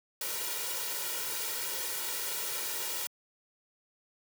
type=noise with comb filter; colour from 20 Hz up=white; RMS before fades=-35 dBFS; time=0.21-3.07 s; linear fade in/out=2 ms; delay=2.1 ms; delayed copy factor=+0.9; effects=high-pass 200 Hz 12 dB/octave